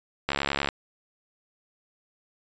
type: click train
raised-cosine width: 0.3 ms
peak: -9 dBFS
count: 29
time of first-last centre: 0.29-0.688 s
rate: 70.3 Hz
effects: resampled to 16000 Hz